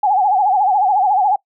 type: tone with vibrato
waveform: sine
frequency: 790 Hz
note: G5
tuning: 13 cents sharp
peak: -11 dBFS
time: 0.03-1.36 s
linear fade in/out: 5 ms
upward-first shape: sine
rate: 14 Hz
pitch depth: 130 cents each way
effects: noise-tail reverb RT60 0.1 s tail -23 dB re dry